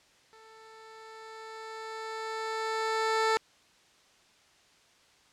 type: tone with level ramp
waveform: 15% pulse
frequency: 442.8 Hz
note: A4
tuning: 11 cents sharp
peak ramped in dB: -47 to -17 dBFS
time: 0.33-3.37 s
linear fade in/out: 0 ms
effects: white hiss -62 dBFS RMS until 5.32 s + low-pass 6000 Hz 12 dB/octave